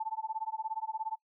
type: tone with tremolo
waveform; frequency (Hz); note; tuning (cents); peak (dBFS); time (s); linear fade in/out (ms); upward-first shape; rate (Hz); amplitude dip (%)
sine; 880; A5; 0; -30; 0-1.16; 5; sine; 17; 100
effects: noise-tail reverb RT60 0.1 s tail -21 dB re dry